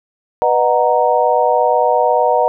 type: chord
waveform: sine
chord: B major seventh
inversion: none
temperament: equal with one note detuned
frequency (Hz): 493.9 / 611.6 / 740 / 932.3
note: B4 / D#5 / F#5 / A#5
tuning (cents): 0 / -30 / 0 / 0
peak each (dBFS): -16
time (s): 0.42-2.48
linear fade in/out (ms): 0
effects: none